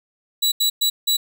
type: tone bursts at uneven times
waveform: sawtooth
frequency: 3927 Hz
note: B7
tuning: 11 cents flat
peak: -13 dBFS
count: 4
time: 0.42-0.52 / 0.6-0.7 / 0.81-0.9 / 1.07-1.17 s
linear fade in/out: 10 ms
effects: none